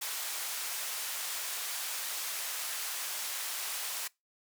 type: band-pass noise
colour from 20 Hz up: white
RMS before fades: -37 dBFS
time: 0.01-4.08 s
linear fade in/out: 10 ms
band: 750 to 15000 Hz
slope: 12 dB/octave
effects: noise-tail reverb RT60 0.2 s tail -23 dB re dry